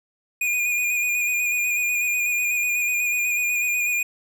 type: tone with vibrato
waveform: square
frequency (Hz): 2443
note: D#7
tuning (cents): -32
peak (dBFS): -21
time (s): 0.41-4.03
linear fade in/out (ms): 5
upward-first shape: square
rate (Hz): 8.1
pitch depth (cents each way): 24
effects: none